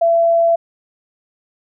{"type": "tone", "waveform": "sine", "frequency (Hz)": 672, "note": "E5", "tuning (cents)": 33, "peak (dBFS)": -10, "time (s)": [0.01, 0.56], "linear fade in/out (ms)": 10, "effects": []}